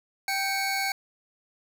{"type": "tone pair together", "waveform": "25% pulse", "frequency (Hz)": [782, 2212], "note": ["G5", "C#7"], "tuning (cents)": [-4, -4], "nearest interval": "octave + tritone", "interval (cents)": 1800, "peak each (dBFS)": -25, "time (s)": [0.28, 0.92], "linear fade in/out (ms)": 2, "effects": []}